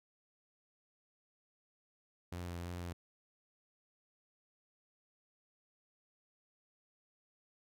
sawtooth tone with vibrato, 87.31 Hz, F2, in tune, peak -37 dBFS, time 2.32-2.93 s, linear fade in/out 5 ms, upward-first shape sine, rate 2.9 Hz, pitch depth 22 cents each way, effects none

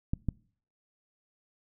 clicks, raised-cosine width 5 ms, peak -16 dBFS, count 2, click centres 0.135 / 0.287 s, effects noise-tail reverb RT60 0.5 s tail -24 dB re dry

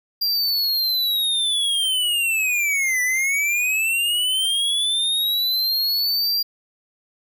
square linear two-way sweep, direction down then up, 4784 to 1968 to 4784 Hz, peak -19 dBFS, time 0.21-6.43 s, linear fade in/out 10 ms, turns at 3.02 s, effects none

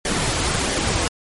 pink noise with flanger, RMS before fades -21 dBFS, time 0.05-1.08 s, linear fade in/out 2 ms, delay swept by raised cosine 0.75 to 5.05 ms, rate 1.5 Hz, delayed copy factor -0.5, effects MP3 48 kbps

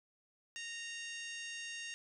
harmonic tone, 927 Hz, A#5, 10 cents flat, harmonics 2 / 3 / 4 / 5 / 6 / 7 / 8 / 9 / 10, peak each -47 / -46 / -52 / -57 / -53 / -51 / -63 / -61 / -61 dBFS, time 0.56-1.94 s, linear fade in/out 0 ms, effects none

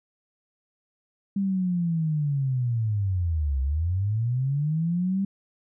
sine linear two-way sweep, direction down then up, 200 to 64.7 to 198.6 Hz, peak -22 dBFS, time 1.36-5.25 s, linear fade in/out 5 ms, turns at 3.61 s, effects none

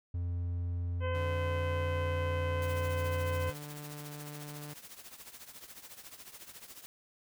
triangle tone, 87.31 Hz, F2, in tune, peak -30 dBFS, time 0.14-3.5 s, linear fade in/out 5 ms
harmonic tone, 512 Hz, C5, 38 cents flat, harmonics 1 / 2 / 3 / 4 / 5 / 6, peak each -35 / -41 / -45 / -47 / -49 / -51 dBFS, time 1-3.54 s, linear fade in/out 50 ms
sawtooth tone with pitch glide, 146.83 to 147.68 Hz, D3 to D3, 0 to +10 cents, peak -39 dBFS, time 1.14-4.74 s, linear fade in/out 10 ms, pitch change +10 cents, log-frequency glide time 3.26-3.5 s
white noise with tremolo, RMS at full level -47 dBFS, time 2.62-6.86 s, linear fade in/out 0 ms, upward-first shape triangle, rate 14 Hz, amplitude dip 80%
effects none

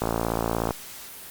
click train, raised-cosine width 1 ms, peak -10 dBFS, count 40, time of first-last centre 0.02-0.708 s, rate 56.7 Hz, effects white hiss -41 dBFS RMS until 1.3 s + Opus 48 kbps

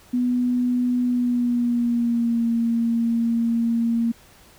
sine tone with pitch glide, 246.9 to 231.7 Hz, B3 to A#3, 0 to -10 cents, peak -18 dBFS, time 0.13-4.12 s, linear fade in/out 10 ms, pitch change -110 cents, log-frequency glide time 1.03-2.46 s, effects pink hiss -51 dBFS RMS until 4.58 s

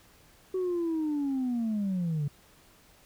sine linear sweep, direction down, 377.2 to 140 Hz, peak -25 dBFS, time 0.54-2.28 s, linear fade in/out 5 ms, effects tanh soft clip ceiling -25 dBFS + pink hiss -59 dBFS RMS until 3.05 s

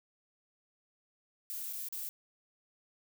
violet noise with dropouts, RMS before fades -40 dBFS, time 1.5-2.09 s, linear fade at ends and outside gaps 0 ms, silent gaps 1.727-1.732 / 1.886-1.925 s, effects none

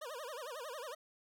25% pulse tone with vibrato, 545 Hz, C#5, 29 cents flat, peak -39 dBFS, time 0.01-0.95 s, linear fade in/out 10 ms, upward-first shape sine, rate 11 Hz, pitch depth 260 cents each way, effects none

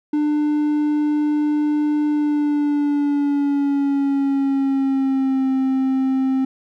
triangle tone with pitch glide, 298.4 to 264.3 Hz, D4 to C4, +28 to +18 cents, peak -14 dBFS, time 0.13-6.45 s, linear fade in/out 5 ms, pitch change -210 cents, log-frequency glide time 2.08-5.5 s, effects none

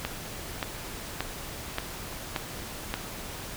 click train, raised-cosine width 0.3 ms, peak -12 dBFS, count 6, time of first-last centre 0.05-2.94 s, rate 1.73 Hz, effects pink hiss -39 dBFS RMS until 3.56 s

